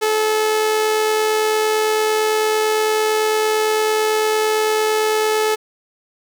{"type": "tone with amplitude modulation", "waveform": "sawtooth", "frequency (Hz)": 432.3, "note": "A4", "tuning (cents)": -31, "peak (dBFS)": -10, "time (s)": [0.01, 5.56], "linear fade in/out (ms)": 20, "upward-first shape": "sine", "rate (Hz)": 88.9, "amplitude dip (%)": 30, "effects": []}